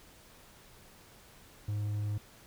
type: tone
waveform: triangle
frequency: 104.2 Hz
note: G#2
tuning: 6 cents sharp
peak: -29 dBFS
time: 1.68-2.18 s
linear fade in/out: 5 ms
effects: pink hiss -57 dBFS RMS until 2.46 s